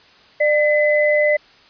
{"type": "tone pair together", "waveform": "sine", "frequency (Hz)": [598.2, 2021], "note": ["D5", "B6"], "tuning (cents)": [32, 39], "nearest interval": "octave + major sixth", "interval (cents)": 2107, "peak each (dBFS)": [-14, -18], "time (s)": [0.4, 1.37], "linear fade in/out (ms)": 10, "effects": ["white hiss -49 dBFS RMS until 1.69 s", "resampled to 11025 Hz"]}